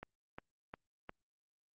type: click train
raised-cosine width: 0.5 ms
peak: -30 dBFS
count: 4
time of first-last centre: 0.03-1.094 s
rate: 2.82 Hz
effects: Opus 48 kbps